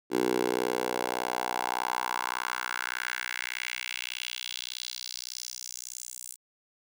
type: tone with high-pass filter sweep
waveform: 10% pulse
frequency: 61.7 Hz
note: B1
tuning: 1 cent flat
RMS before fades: -33 dBFS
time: 0.1-6.37 s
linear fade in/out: 50 ms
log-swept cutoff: 350 to 8500 Hz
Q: 2.6
effects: none